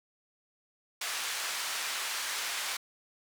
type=band-pass noise; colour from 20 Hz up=pink; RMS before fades=-35 dBFS; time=1.01-2.77 s; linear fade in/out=5 ms; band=1300 to 10000 Hz; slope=12 dB/octave; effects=none